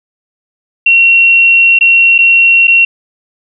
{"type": "tone with dropouts", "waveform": "sine", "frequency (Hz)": 2733, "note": "F7", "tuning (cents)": -38, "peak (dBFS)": -3, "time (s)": [0.86, 2.85], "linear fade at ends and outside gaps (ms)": 5, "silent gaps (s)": [[1.789, 1.809], [2.181, 2.187], [2.672, 2.678]], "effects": []}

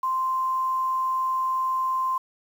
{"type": "tone with quantisation", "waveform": "sine", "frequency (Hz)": 1043, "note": "C6", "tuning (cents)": -6, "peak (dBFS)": -22, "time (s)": [0.03, 2.18], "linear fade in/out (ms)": 5, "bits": 8, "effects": []}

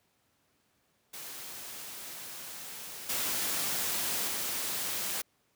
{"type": "noise with level steps", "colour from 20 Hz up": "white", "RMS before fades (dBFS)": [-43, -32, -34], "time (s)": [1.13, 5.22], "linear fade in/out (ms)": 10, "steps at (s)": [3.09, 4.27], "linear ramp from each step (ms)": 5, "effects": ["pink hiss -72 dBFS RMS until 5.55 s", "high-pass 100 Hz 12 dB/octave"]}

